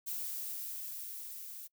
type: noise with level ramp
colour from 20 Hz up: violet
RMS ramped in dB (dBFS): -38 to -47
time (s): 0.06-1.68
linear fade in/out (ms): 20
effects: noise-tail reverb RT60 0.1 s tail -25 dB re dry